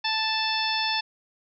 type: harmonic tone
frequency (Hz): 880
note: A5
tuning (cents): 0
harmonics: 1 / 2 / 3 / 4 / 5 / 6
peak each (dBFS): -29 / -32 / -31 / -30 / -32 / -31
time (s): 0.04-1.01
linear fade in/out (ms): 10
effects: none